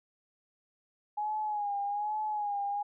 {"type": "tone with vibrato", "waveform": "sine", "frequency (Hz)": 830.6, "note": "G#5", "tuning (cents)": 0, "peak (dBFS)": -30, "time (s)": [1.17, 2.83], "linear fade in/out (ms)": 10, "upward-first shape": "sine", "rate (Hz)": 1.2, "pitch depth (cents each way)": 56, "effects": []}